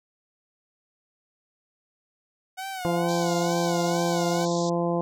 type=tone with vibrato; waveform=sawtooth; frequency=740 Hz; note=F#5; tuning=in tune; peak=-28 dBFS; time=2.57-4.46 s; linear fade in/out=20 ms; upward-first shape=sine; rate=2.2 Hz; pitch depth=86 cents each way
type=harmonic tone; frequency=171.6 Hz; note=F3; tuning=30 cents flat; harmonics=1 / 2 / 3 / 4 / 5 / 6; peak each=-27 / -28 / -28 / -31 / -35 / -35 dBFS; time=2.85-5.01 s; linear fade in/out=0 ms
type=band-pass noise; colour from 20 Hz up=white; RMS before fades=-38 dBFS; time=3.08-4.7 s; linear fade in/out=10 ms; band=3500 to 7500 Hz; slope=96 dB/octave
effects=none